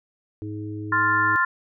harmonic tone, 105.2 Hz, G#2, 23 cents sharp, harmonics 1 / 3 / 4, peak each -32 / -32 / -41 dBFS, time 0.42-1.36 s, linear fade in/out 0 ms
sine chord, F major, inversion second, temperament equal, 1046.5 / 1396.9 / 1760 Hz, C6 / F6 / A6, 0 / 0 / 0 cents, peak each -22 dBFS, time 0.92-1.45 s, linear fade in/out 5 ms
effects none

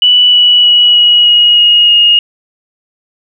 sine tone with pitch steps, 2960 / 2943 / 2926 / 2909 / 2892 / 2876 / 2859 Hz, F#7 / F#7 / F#7 / F#7 / F#7 / F#7 / F7, 0 / -10 / -20 / -30 / -40 / -50 / +40 cents, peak -3 dBFS, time 0.02-2.19 s, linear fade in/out 2 ms, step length 310 ms, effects none

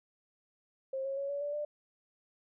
sine tone with pitch steps, 533 / 544.5 / 556.3 / 568.3 / 580.6 / 593.1 Hz, C5 / C#5 / C#5 / C#5 / D5 / D5, +32 / -31 / +6 / +43 / -20 / +17 cents, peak -33 dBFS, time 0.93-1.65 s, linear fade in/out 5 ms, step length 120 ms, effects none

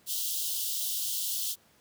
white high-pass noise, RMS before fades -32 dBFS, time 0.06-1.56 s, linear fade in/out 50 ms, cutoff 2900 Hz, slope 96 dB/octave, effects pink hiss -63 dBFS RMS until 1.8 s + high-pass 100 Hz 12 dB/octave

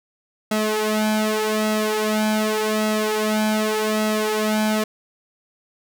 sawtooth tone with flanger, 215.1 Hz, A3, 39 cents flat, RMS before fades -21 dBFS, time 0.51-4.84 s, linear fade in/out 5 ms, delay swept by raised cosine 1.5 to 3.4 ms, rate 0.85 Hz, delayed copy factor +0.85, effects none

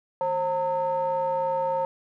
triangle ring-modulated tone, 188.4 Hz, F#3, 32 cents sharp, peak -18 dBFS, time 0.21-1.85 s, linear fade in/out 0 ms, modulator 722 Hz, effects none

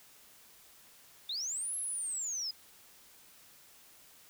sine linear two-way sweep, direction up then down, 3491 to 11170 to 4888 Hz, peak -34 dBFS, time 1.29-2.51 s, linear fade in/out 5 ms, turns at 1.77 s, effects white hiss -59 dBFS RMS until 4.29 s

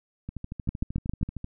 two click trains, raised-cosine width 5 ms, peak -14 / -22 dBFS, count 5 / 16, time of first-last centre 0.69-1.23 / 0.29-1.444 s, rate 7.41 / 13 Hz, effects none

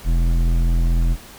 sine tone with hard clipping, 42.14 Hz, E1, 39 cents sharp, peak -16 dBFS, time 0.04-1.17 s, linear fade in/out 50 ms, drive 11 dB, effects pink hiss -41 dBFS RMS until 1.38 s

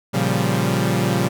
sawtooth chord, G half-diminished seventh, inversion first, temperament equal, 116.54 / 138.59 / 174.61 / 196 Hz, Bb2 / Db3 / F3 / G3, 0 / 0 / 0 / 0 cents, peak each -19 dBFS, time 0.13-1.29 s, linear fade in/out 20 ms, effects none

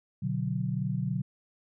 sine chord, B minor, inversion none, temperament equal, 123.47 / 146.83 / 185 Hz, B2 / D3 / F#3, 0 / 0 / 0 cents, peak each -32 dBFS, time 0.22-1.22 s, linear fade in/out 10 ms, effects none

